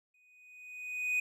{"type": "tone with exponential growth", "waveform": "triangle", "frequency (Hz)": 2489, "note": "D#7", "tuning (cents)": 0, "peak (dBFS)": -25, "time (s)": [0.14, 1.2], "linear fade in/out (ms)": 5, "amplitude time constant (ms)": 230, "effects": []}